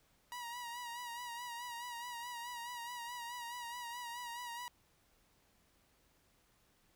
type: tone with vibrato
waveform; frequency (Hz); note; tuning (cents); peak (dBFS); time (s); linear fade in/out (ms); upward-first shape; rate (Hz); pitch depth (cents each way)
sawtooth; 958; A#5; +47; -39; 0.32-4.68; 0; sine; 4.7; 47
effects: pink hiss -72 dBFS RMS until 6.95 s